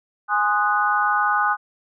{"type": "chord", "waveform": "sine", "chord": "Ab dominant seventh", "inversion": "none", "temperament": "equal with one note detuned", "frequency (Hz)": [830.6, 1046.5, 1239.5, 1480], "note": ["Ab5", "C6", "Eb6", "Gb6"], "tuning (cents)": [0, 0, -7, 0], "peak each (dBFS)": [-22, -27, -21, -22], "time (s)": [0.28, 1.57], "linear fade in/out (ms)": 50, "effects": []}